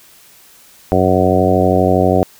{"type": "harmonic tone with a mistuned harmonic", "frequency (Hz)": 92.5, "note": "F#2", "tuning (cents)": 0, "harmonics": [1, 2, 3, 4, 5, 6, 7, 8], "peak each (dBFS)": [-18, -18, -18, -18, -18, -18, -18, -18], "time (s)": [0.92, 2.23], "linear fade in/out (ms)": 0, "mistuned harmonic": 1, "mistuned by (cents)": 16, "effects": ["white hiss -45 dBFS RMS until 2.39 s"]}